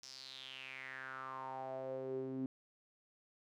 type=tone with band-pass filter sweep; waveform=sawtooth; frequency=132 Hz; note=C3; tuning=16 cents sharp; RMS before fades=-45 dBFS; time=0.03-2.46 s; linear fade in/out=2 ms; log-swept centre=5600 to 270 Hz; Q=6; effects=none